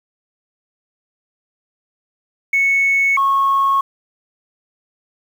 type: tone pair in turn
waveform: sine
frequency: 2209 / 1095.6 Hz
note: C#7 / C#6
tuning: -7 / -21 cents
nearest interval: octave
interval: 1214 cents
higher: first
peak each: -11 dBFS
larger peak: neither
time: 2.53-3.17 / 3.17-3.81 s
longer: neither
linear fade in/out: 5 ms
effects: tanh soft clip ceiling -8 dBFS + 7-bit